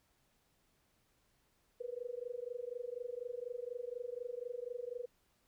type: tone with amplitude modulation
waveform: sine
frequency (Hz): 486.6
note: B4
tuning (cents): -26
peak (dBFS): -36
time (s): 1.8-5.06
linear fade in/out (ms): 10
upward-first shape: sine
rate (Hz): 24.1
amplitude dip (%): 95
effects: pink hiss -75 dBFS RMS until 5.47 s